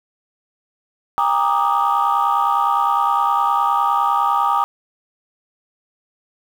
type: chord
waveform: sine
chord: Eb major seventh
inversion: first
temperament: equal with one note detuned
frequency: 802.8 / 932.3 / 1174.7 / 1244.5 Hz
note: G5 / Bb5 / D6 / Eb6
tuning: +41 / 0 / 0 / 0 cents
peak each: -19 dBFS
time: 1.18-4.64 s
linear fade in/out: 0 ms
effects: tanh soft clip ceiling -8 dBFS + 7-bit